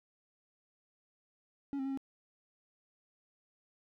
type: tone with pitch steps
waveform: triangle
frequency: 279.7 / 266.7 / 271.7 / 269.8 Hz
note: C#4 / C4 / C#4 / C#4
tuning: +16 / +33 / -35 / -47 cents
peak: -32 dBFS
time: 1.73-1.974 s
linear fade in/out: 0 ms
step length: 61 ms
effects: none